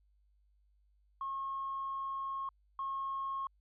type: tone pair in turn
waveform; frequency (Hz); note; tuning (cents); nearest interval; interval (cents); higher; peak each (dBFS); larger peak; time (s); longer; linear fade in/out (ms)
sine; 1084 / 1084; C#6 / C#6; -39 / -39; unison; 0; neither; -35 / -34; second; 1.21-2.49 / 2.79-3.47; first; 2
effects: tanh soft clip ceiling -30 dBFS + added 50 Hz sine -67 dBFS peak until 3.6 s